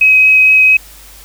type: tone with vibrato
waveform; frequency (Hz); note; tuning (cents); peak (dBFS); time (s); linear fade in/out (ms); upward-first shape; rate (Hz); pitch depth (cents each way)
sine; 2537; D#7; +33; -4; 0.01-0.77; 5; triangle; 4.4; 8
effects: added 50 Hz sine -39 dBFS peak until 1.24 s + white hiss -38 dBFS RMS until 1.24 s